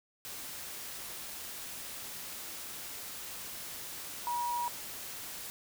sine tone in noise, 960 Hz, B5, 49 cents flat, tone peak -31 dBFS, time 4.27-4.68 s, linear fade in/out 0 ms, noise white, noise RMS -43 dBFS, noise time 0.25-5.5 s, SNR +9 dB, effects none

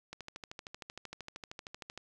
click train, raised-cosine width 0.2 ms, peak -26 dBFS, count 25, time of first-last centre 0.13-1.976 s, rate 13 Hz, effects none

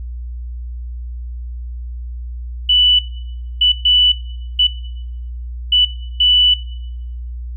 sine tone bursts at uneven times, 2972 Hz, F#7, 7 cents sharp, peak -9 dBFS, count 6, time 2.69-2.99 / 3.61-3.72 / 3.85-4.12 / 4.59-4.67 / 5.72-5.85 / 6.2-6.54 s, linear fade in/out 5 ms, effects noise-tail reverb RT60 0.9 s tail -19 dB re dry + added 60 Hz sine -24 dBFS peak until 7.56 s

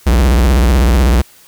square tone with vibrato, 62.4 Hz, B1, 19 cents sharp, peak -8 dBFS, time 0.06-1.22 s, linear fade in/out 10 ms, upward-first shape triangle, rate 16 Hz, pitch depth 290 cents each way, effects white hiss -44 dBFS RMS until 1.47 s

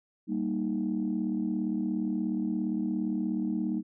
sine chord, Eb major, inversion first, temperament equal, 196 / 233.1 / 311.1 Hz, G3 / Bb3 / Eb4, 0 / 0 / 0 cents, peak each -31 / -31 / -31 dBFS, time 0.27-3.83 s, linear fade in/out 50 ms, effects tanh soft clip ceiling -20 dBFS

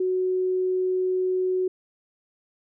sine tone, 370 Hz, F#4, in tune, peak -21 dBFS, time 0-1.68 s, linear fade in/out 5 ms, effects none

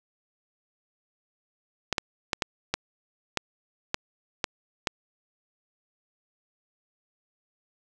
clicks, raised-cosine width 0.2 ms, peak -7 dBFS, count 9, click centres 1.927 / 1.982 / 2.332 / 2.422 / 2.74 / 3.373 / 3.944 / 4.442 / 4.872 s, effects none

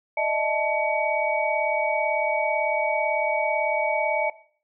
sine tone cluster, 607 / 645 / 875 / 2260 Hz, D#5 / E5 / A5 / C#7, -43 / -38 / -10 / +33 cents, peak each -27 dBFS, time 0.17-4.3 s, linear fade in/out 5 ms, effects noise-tail reverb RT60 0.5 s tail -18 dB re dry

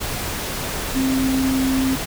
sine tone in noise, 263.9 Hz, C4, 15 cents sharp, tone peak -17 dBFS, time 0.95-1.96 s, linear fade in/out 20 ms, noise pink, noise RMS -26 dBFS, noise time 0-2.06 s, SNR +6 dB, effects none

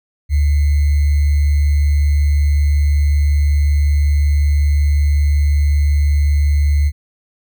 sine tone with sample-and-hold, 72.7 Hz, D2, 17 cents flat, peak -10 dBFS, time 0.29-6.92 s, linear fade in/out 50 ms, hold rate 2100 Hz, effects none

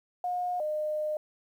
sine tone pair in turn, 718 / 609.6 Hz, F5 / D#5, +48 / -36 cents, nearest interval minor third, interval 284 cents, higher first, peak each -28 dBFS, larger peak neither, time 0.24-0.6 / 0.6-1.17 s, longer second, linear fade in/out 2 ms, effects 10-bit

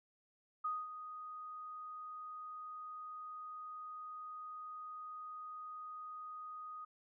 sine tone with ADSR envelope, 1244.5 Hz, D#6, in tune, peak -34 dBFS, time 0.64-6.85 s, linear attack 11 ms, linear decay 220 ms, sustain -11 dB, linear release 8 ms, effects none

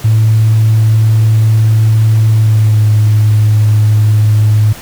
sine tone with pitch glide, 110 to 106.81 Hz, A2 to G#2, 0 to +49 cents, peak -4 dBFS, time 0.04-4.73 s, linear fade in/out 10 ms, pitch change -51 cents, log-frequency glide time 2.32-2.87 s, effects tanh soft clip ceiling -1 dBFS + pink hiss -30 dBFS RMS until 4.81 s

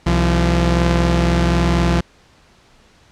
sawtooth tone pair together, 64.05 / 171 Hz, C2 / F3, -36 / -36 cents, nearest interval octave + perfect fourth, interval 1700 cents, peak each -12 dBFS, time 0.06-2.01 s, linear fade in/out 10 ms, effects pink hiss -51 dBFS RMS until 3.11 s + low-pass 6000 Hz 12 dB/octave

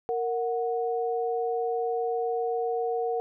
sine tone pair together, 463.7 / 736 Hz, A#4 / F#5, -9 / -9 cents, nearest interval minor sixth, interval 800 cents, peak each -27 / -30 dBFS, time 0.09-3.2 s, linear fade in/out 0 ms, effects none

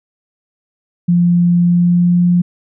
sine tone with pitch glide, 174.2 to 176.12 Hz, F3 to F3, -4 to +15 cents, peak -8 dBFS, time 1.08-2.42 s, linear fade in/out 10 ms, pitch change +19 cents, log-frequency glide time 1.61-2.27 s, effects none

